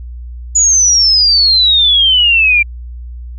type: exponential sweep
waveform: sine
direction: down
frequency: 6960 to 2349 Hz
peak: -6 dBFS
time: 0.55-2.63 s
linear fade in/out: 10 ms
effects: added 60 Hz sine -24 dBFS peak until 3.38 s